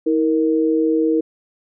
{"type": "tone pair together", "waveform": "sine", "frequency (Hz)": [320.3, 466.2], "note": ["E4", "A#4"], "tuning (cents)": [-50, 0], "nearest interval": "tritone", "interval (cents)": 650, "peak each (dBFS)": [-16, -18], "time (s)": [0.06, 1.21], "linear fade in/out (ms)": 10, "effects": []}